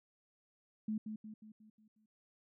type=tone with echo; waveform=sine; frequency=215.8 Hz; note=A3; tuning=33 cents flat; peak=-34 dBFS; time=0.88-0.98 s; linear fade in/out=5 ms; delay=180 ms; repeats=6; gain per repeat=-6 dB; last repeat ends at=2.06 s; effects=none